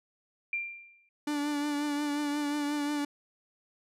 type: tone with exponential decay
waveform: sine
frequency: 2376 Hz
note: D7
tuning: 20 cents sharp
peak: -27 dBFS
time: 0.53-1.09 s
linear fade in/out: 2 ms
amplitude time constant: 120 ms
type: tone with vibrato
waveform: 45% pulse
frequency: 292.4 Hz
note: D4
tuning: 7 cents flat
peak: -29 dBFS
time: 1.27-3.05 s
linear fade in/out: 5 ms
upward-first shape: triangle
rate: 5.6 Hz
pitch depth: 34 cents each way
effects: low-pass 11000 Hz 12 dB/octave